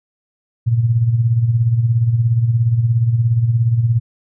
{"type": "tone with tremolo", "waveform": "sine", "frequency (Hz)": 116.54, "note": "A#2", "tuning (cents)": 0, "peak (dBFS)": -9, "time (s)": [0.66, 4], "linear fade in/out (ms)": 20, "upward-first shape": "sine", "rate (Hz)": 17, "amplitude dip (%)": 60, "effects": []}